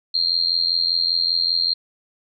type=tone with amplitude modulation; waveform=sine; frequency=4200 Hz; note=C8; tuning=6 cents sharp; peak=-13 dBFS; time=0.14-1.74 s; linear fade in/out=10 ms; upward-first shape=sine; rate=85.1 Hz; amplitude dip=95%; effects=none